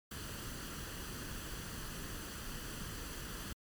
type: noise with comb filter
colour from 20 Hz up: pink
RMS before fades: -44 dBFS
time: 0.11-3.53 s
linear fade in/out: 5 ms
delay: 0.66 ms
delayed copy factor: +0.55
effects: MP3 96 kbps